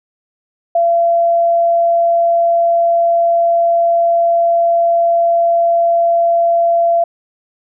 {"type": "tone", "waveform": "sine", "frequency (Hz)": 680, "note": "F5", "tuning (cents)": -46, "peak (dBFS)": -9, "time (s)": [0.75, 7.04], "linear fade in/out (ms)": 5, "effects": []}